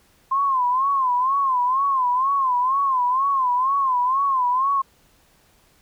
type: tone with vibrato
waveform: sine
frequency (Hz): 1046.5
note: C6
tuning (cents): 0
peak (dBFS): -17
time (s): 0.31-4.82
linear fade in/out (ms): 10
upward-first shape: sine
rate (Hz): 2.1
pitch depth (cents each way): 120
effects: pink hiss -58 dBFS RMS until 5.81 s